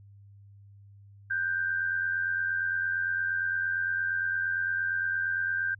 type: tone pair together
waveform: sine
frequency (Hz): 1491 / 1579.7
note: F#6 / G6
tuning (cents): +13 / +13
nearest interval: minor second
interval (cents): 100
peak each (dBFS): -35 / -27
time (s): 1.3-5.75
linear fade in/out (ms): 10
effects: added 100 Hz sine -50 dBFS peak until 5.79 s